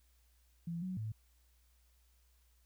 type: tone with pitch steps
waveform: sine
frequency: 169 / 185.2 / 109.3 Hz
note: E3 / F#3 / A2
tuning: +43 / +2 / -11 cents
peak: -37 dBFS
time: 0.67-1.12 s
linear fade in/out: 5 ms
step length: 150 ms
effects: added 60 Hz sine -67 dBFS peak until 2.65 s + white hiss -75 dBFS RMS until 2.65 s